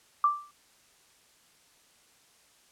sine tone with exponential decay, 1174.7 Hz, D6, in tune, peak -17 dBFS, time 0.24-0.51 s, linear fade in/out 2 ms, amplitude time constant 58 ms, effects white hiss -62 dBFS RMS until 2.71 s + low-pass 10000 Hz 12 dB/octave

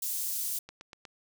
white high-pass noise, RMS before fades -33 dBFS, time 0.02-0.59 s, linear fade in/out 5 ms, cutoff 6600 Hz, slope 12 dB/octave
click train, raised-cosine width 0.2 ms, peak -28 dBFS, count 4, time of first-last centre 0.69-1.052 s, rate 8.28 Hz
effects none

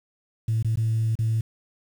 sine tone with dropouts, 111.8 Hz, A2, 28 cents sharp, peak -19 dBFS, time 0.48-1.41 s, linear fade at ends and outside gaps 5 ms, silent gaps 0.627-0.646 / 0.758-0.772 / 1.154-1.189 s, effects tanh soft clip ceiling -17 dBFS + 8-bit

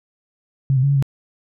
sine tone with pitch steps, 135.9 / 128.8 / 139.8 / 140.7 / 136.5 Hz, C#3 / C3 / C#3 / C#3 / C#3, -34 / -27 / +15 / +26 / -26 cents, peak -13 dBFS, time 0.7-1.025 s, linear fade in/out 0 ms, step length 65 ms, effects none

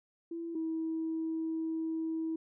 sine tone pair in turn, 334.5 / 322.8 Hz, E4 / E4, +25 / -36 cents, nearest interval minor second, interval 61 cents, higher first, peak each -36 / -31 dBFS, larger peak second, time 0.31-0.55 / 0.55-2.36 s, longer second, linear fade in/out 5 ms, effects tanh soft clip ceiling -27 dBFS

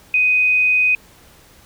sine tone, 2500 Hz, D#7, 8 cents sharp, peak -12 dBFS, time 0.14-0.95 s, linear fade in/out 2 ms, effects pink hiss -48 dBFS RMS until 1.65 s

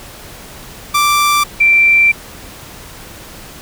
sawtooth / sine tone pair in turn, 1174.7 / 2349 Hz, D6 / D7, 0 / 0 cents, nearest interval octave, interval 1200 cents, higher second, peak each -6 dBFS, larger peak neither, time 0.94-1.44 / 1.6-2.12 s, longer second, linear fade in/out 10 ms, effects pink hiss -34 dBFS RMS until 3.61 s

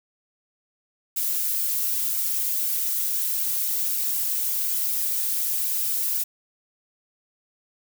violet noise with flanger, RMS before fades -25 dBFS, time 1.16-6.24 s, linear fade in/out 10 ms, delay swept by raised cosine 1.3 to 4.1 ms, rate 4 Hz, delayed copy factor +1, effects none

